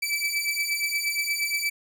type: beating tone pair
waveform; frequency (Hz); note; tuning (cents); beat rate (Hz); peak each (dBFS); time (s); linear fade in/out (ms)
sawtooth; 2307 / 2315.5; D7 / D7; -31 / -25; 8.5; -25 / -24; 0.02-1.7; 10
effects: none